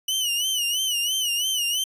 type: tone with vibrato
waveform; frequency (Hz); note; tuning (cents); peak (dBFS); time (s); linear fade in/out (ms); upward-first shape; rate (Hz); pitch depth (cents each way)
sawtooth; 2951; F#7; -5; -19; 0.08-1.84; 5; sine; 3; 100
effects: resampled to 32000 Hz